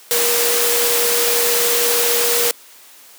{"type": "tone in noise", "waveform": "sine", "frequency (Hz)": 475.6, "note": "A#4", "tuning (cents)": 35, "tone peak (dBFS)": -20, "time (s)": [0.11, 2.51], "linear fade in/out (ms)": 0, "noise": "white", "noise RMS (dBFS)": -17, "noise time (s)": [0.11, 2.51], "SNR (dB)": -6, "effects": ["white hiss -44 dBFS RMS until 3.18 s", "high-pass 300 Hz 12 dB/octave"]}